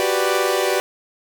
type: chord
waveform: sawtooth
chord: G major seventh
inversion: third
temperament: equal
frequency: 370 / 392 / 493.9 / 587.3 Hz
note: F#4 / G4 / B4 / D5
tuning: 0 / 0 / 0 / 0 cents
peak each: -19 dBFS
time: 0-0.8 s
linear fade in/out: 0 ms
effects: none